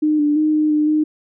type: tone with pitch steps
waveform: sine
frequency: 305 / 295.1 / 307.6 / 305.7 / 301.8 / 306.4 Hz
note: D#4 / D4 / D#4 / D#4 / D4 / D#4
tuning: -34 / +8 / -20 / -30 / +47 / -27 cents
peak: -13 dBFS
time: 0.02-1.04 s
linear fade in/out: 10 ms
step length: 170 ms
effects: none